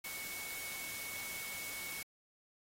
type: tone in noise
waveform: sine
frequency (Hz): 2217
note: C#7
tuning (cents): 0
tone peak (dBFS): -45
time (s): 0.04-2.03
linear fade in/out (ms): 5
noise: white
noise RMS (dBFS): -45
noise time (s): 0.04-2.03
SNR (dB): -3
effects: AAC 48 kbps